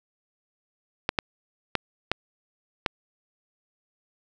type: clicks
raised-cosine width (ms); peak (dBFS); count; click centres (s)
0.3; -6; 5; 1.091 / 1.188 / 1.753 / 2.116 / 2.862
effects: none